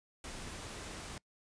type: noise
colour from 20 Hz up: pink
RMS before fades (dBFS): -45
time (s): 0.24-1.18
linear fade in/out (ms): 2
effects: noise-tail reverb RT60 0.1 s tail -24 dB re dry + resampled to 22050 Hz